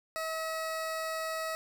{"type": "tone", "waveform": "20% pulse", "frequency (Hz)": 642, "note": "E5", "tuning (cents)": -46, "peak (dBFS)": -28, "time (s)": [0.16, 1.55], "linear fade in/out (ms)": 0, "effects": ["9-bit"]}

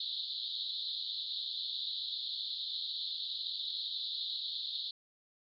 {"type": "band-pass noise", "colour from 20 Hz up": "pink", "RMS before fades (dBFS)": -39, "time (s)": [0, 4.91], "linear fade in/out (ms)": 5, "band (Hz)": [3500, 4300], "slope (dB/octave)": 96, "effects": []}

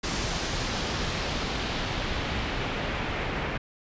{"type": "noise with low-pass filter sweep", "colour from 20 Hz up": "pink", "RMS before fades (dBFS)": -30, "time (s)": [0.03, 3.58], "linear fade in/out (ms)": 10, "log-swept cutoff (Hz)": [6300, 2300], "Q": 1.2, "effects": ["resampled to 16000 Hz"]}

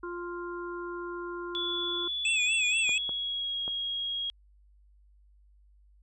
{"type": "harmonic tone", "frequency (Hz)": 349.2, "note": "F4", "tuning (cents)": 0, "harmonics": [1, 3, 4], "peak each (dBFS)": [-36, -41, -42], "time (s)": [0.03, 2.08], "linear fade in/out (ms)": 5}
{"type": "tone with pitch glide", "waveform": "sine", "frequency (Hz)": [3437, 3284], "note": ["A7", "G#7"], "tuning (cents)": [-41, -20], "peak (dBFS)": -30, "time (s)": [1.55, 4.3], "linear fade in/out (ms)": 0, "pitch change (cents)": -79, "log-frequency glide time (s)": [2.23, 3.64]}
{"type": "tone with vibrato", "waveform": "square", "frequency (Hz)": 2564, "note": "E7", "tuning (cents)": -49, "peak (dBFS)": -26, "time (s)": [2.25, 2.98], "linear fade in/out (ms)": 2, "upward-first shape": "sine", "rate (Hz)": 4.2, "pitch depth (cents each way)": 88}
{"type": "clicks", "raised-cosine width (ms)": 1, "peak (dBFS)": -27, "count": 3, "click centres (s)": [2.893, 3.093, 3.679]}
{"effects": ["added 50 Hz sine -57 dBFS peak until 6.02 s", "resampled to 24000 Hz"]}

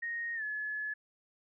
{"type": "tone with pitch glide", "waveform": "sine", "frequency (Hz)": [1864.7, 1709.9], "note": ["A#6", "A6"], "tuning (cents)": [0, -50], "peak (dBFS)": -34, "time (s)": [0.02, 0.94], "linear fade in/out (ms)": 10, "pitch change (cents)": -150, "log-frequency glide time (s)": [0.35, 0.43], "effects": []}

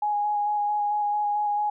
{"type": "tone with vibrato", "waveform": "sine", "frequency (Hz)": 830.6, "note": "G#5", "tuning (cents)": 0, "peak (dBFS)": -22, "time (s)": [0.02, 1.7], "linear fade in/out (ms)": 5, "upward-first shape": "square", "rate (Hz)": 4.5, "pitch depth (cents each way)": 12, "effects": []}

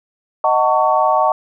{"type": "chord", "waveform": "sine", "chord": "D# half-diminished seventh", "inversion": "none", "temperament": "just", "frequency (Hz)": [622.3, 746.7, 896, 1120.1], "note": ["D#5", "F#5", "A5", "C#6"], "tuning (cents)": [0, 16, 31, 18], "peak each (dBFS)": -17, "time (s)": [0.44, 1.32], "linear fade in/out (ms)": 2, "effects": []}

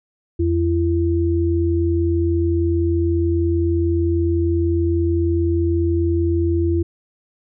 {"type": "tone pair together", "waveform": "sine", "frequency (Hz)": [84.53, 338.1], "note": ["E2", "E4"], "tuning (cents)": [44, 44], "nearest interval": "2 octaves", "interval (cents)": 2400, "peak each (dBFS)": -18, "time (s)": [0.39, 6.83], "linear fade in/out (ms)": 10, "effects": []}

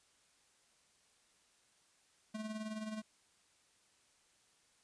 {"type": "tone with tremolo", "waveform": "square", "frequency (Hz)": 216.4, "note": "A3", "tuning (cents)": -29, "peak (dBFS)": -39, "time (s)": [2.34, 3.02], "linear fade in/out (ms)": 10, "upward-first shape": "sine", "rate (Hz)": 19, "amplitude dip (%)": 55, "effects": ["white hiss -71 dBFS RMS until 4.83 s", "resampled to 22050 Hz"]}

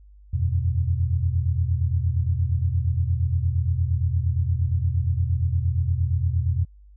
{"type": "chord", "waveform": "sine", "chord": "E suspended second", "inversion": "none", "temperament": "equal with one note detuned", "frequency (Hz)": [83.9, 92.5, 123.47], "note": ["E2", "F#2", "B2"], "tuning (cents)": [31, 0, 0], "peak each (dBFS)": [-22, -25, -26], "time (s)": [0.33, 6.65], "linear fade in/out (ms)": 10, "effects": ["added 50 Hz sine -46 dBFS peak until 6.96 s"]}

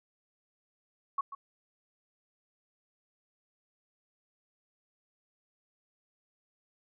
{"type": "tone with echo", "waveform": "sine", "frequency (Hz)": 1108.7, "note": "C#6", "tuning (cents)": 0, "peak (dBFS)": -27, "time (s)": [1.18, 1.21], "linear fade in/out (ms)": 5, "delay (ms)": 140, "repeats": 1, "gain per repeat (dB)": -12, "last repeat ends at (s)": 1.35, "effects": []}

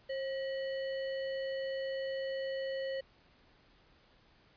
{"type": "tone with sample-and-hold", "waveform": "sine", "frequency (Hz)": 536, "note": "C5", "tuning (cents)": 42, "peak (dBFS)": -34, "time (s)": [0.09, 3.01], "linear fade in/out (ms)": 10, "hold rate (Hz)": 2450, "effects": ["pink hiss -65 dBFS RMS until 4.56 s", "resampled to 11025 Hz"]}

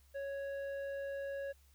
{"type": "tone with low-pass filter", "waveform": "square", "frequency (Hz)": 554.4, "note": "C#5", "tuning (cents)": 0, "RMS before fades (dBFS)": -41, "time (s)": [0.14, 1.53], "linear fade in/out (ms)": 20, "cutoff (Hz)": 1500, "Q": 1.1, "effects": ["added 69 Hz sine -63 dBFS peak until 1.74 s", "white hiss -71 dBFS RMS until 1.74 s"]}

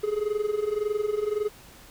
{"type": "tone with amplitude modulation", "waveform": "triangle", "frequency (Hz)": 420.6, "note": "G#4", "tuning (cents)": 22, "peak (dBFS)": -19, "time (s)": [0.03, 1.49], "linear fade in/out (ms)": 10, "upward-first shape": "sine", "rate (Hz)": 21.8, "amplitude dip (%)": 80, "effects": ["pink hiss -50 dBFS RMS until 1.9 s"]}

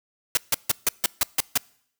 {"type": "noise bursts", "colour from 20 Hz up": "white", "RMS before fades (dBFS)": -20, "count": 8, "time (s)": [0.35, 1.576], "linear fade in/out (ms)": 2, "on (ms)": 22, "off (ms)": 150, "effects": ["noise-tail reverb RT60 0.7 s tail -25 dB re dry"]}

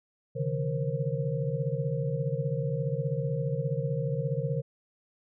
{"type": "tone cluster", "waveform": "sine", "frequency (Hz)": [133.2, 148.3, 164.9, 471.3, 532], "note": ["C3", "D3", "E3", "A#4", "C5"], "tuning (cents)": [31, 17, 1, 19, 29], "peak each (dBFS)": [-32, -31, -38, -35, -36], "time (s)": [0.35, 4.62], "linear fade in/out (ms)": 20, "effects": []}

